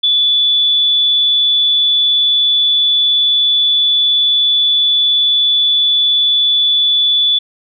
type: tone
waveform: sine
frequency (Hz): 3459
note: A7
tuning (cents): -30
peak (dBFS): -9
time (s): 0.03-7.39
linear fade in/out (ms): 10
effects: none